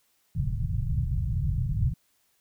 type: low-pass noise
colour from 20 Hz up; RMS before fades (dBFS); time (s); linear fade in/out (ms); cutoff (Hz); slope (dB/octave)
white; -27; 0.35-1.94; 5; 150; 48
effects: white hiss -69 dBFS RMS until 2.4 s